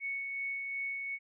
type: tone with tremolo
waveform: sine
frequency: 2217 Hz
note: C#7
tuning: in tune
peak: -33 dBFS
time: 0-1.19 s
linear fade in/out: 50 ms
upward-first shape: sine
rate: 2.7 Hz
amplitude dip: 30%
effects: none